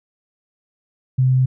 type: tone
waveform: sine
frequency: 129.3 Hz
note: C3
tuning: 20 cents flat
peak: -12 dBFS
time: 1.18-1.46 s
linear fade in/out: 10 ms
effects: none